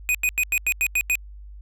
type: tone bursts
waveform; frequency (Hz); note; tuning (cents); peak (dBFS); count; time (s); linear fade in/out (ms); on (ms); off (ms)
square; 2489; D#7; 0; -19; 8; 0.09-1.154; 0; 56; 88
effects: added 50 Hz sine -38 dBFS peak until 1.61 s